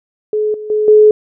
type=tone with level steps; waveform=sine; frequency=426 Hz; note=G#4; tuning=44 cents sharp; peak=-12 / -23 / -11 / -3 dBFS; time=0.33-1.11 s; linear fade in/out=2 ms; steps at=0.54 / 0.7 / 0.88 s; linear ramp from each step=2 ms; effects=none